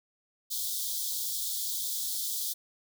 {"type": "high-pass noise", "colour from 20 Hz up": "white", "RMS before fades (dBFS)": -33, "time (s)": [0.5, 2.54], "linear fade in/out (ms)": 20, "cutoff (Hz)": 3300, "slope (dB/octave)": 96, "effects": []}